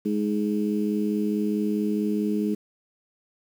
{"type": "harmonic tone", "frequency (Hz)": 104.6, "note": "G#2", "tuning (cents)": 13, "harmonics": [2, 3, 4], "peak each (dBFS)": [-24, -28, -30], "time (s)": [0.05, 2.55], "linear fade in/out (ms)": 10, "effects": ["8-bit"]}